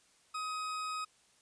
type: tone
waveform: 40% pulse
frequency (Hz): 1261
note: D#6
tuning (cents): +23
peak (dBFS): -35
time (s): 0.34-1.05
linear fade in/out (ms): 10
effects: white hiss -67 dBFS RMS until 1.41 s + resampled to 22050 Hz